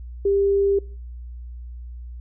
sine tone, 397.4 Hz, G4, 24 cents sharp, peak -16 dBFS, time 0.25-0.79 s, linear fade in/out 5 ms, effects noise-tail reverb RT60 0.5 s tail -25 dB re dry + added 60 Hz sine -33 dBFS peak until 2.2 s

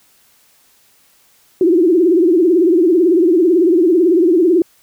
sine tone with vibrato, 346 Hz, F4, 16 cents flat, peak -8 dBFS, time 1.61-4.62 s, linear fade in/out 2 ms, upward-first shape triangle, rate 18 Hz, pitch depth 190 cents each way, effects white hiss -53 dBFS RMS until 4.82 s

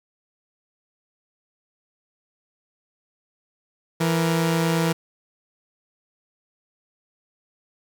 sawtooth tone pair together, 166.28 / 470.3 Hz, E3 / A#4, +15 / +15 cents, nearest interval octave + tritone, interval 1800 cents, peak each -16 / -23 dBFS, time 4-4.93 s, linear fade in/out 10 ms, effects none

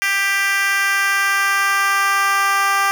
10% pulse tone with high-pass filter sweep, 394.9 Hz, G4, 13 cents sharp, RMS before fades -17 dBFS, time 0.02-2.91 s, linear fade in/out 0 ms, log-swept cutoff 1900 to 1000 Hz, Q 2.1, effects none

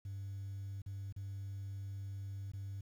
sine tone with dropouts, 98.4 Hz, G2, 7 cents sharp, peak -39 dBFS, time 0.05-2.81 s, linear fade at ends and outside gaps 5 ms, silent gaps 0.819-0.861 / 1.125-1.162 / 2.518-2.534 s, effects tanh soft clip ceiling -39 dBFS + 11-bit

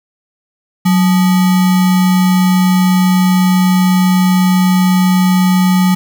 sine tone with sample-and-hold, 184 Hz, F#3, 9 cents flat, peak -7 dBFS, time 0.85-5.95 s, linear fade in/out 10 ms, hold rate 1050 Hz, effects none

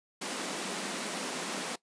pink high-pass noise, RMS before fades -36 dBFS, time 0.21-1.76 s, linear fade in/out 10 ms, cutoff 180 Hz, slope 48 dB/octave, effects noise-tail reverb RT60 0.1 s tail -19 dB re dry + resampled to 22050 Hz

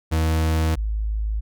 40% pulse / sine tone pair in turn, 79.9 / 53.23 Hz, D#2 / G#1, +47 / +43 cents, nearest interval perfect fifth, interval 704 cents, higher first, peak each -17 / -21 dBFS, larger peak first, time 0.11-0.76 / 0.76-1.41 s, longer neither, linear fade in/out 20 ms, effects none

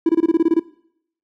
triangle tone bursts, 329.6 Hz, E4, in tune, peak -8 dBFS, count 10, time 0.06-0.596 s, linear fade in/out 5 ms, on 32 ms, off 24 ms, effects noise-tail reverb RT60 0.7 s tail -22 dB re dry + tanh soft clip ceiling -6 dBFS

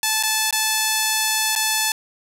5% pulse tone with dropouts, 872 Hz, A5, 16 cents flat, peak -6 dBFS, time 0.03-1.92 s, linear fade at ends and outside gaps 2 ms, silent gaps 0.228-0.234 / 0.509-0.526 / 1.553-1.56 s, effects none

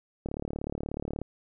click train, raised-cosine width 2 ms, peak -20 dBFS, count 36, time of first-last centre 0.26-1.216 s, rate 36.6 Hz, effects none

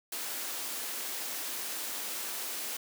white high-pass noise, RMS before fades -37 dBFS, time 0.12-2.77 s, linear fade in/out 5 ms, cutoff 230 Hz, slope 24 dB/octave, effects none

